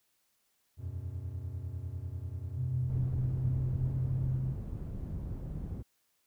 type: chord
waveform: triangle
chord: E suspended second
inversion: none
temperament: equal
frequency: 82.41 / 92.5 / 123.47 Hz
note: E2 / F#2 / B2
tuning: 0 / 0 / 0 cents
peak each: -40 / -37 / -41 dBFS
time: 0.77-4.41 s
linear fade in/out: 50 ms
type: tone with pitch glide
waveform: sine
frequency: 127.8 to 129.96 Hz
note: C3 to C3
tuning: -40 to -11 cents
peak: -30 dBFS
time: 2.56-4.56 s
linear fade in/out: 50 ms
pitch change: +29 cents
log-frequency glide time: 3.32-4.02 s
type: low-pass noise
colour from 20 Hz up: white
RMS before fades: -39 dBFS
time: 2.88-5.83 s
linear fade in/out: 20 ms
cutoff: 120 Hz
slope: 12 dB/octave
effects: white hiss -75 dBFS RMS until 6.26 s